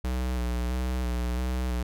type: tone with vibrato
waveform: square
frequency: 61.74 Hz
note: B1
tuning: in tune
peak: -27 dBFS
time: 0.04-1.83 s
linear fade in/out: 5 ms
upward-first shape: square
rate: 1.5 Hz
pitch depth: 32 cents each way
effects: none